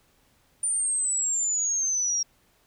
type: exponential sweep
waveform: sine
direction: down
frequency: 9220 to 5588 Hz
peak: -23 dBFS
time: 0.63-2.23 s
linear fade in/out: 5 ms
effects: pink hiss -64 dBFS RMS until 2.66 s